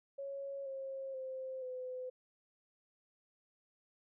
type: tone with pitch steps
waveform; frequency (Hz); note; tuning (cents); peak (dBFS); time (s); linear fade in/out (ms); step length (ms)
sine; 553 / 537.6 / 522.6 / 508; C#5 / C5 / C5 / B4; -4 / +47 / -2 / +49; -40; 0.18-2.1; 10; 480
effects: none